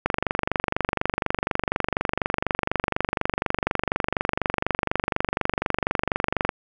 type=click train; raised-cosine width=0.5 ms; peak=-6 dBFS; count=156; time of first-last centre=0.06-6.492 s; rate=24.1 Hz; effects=none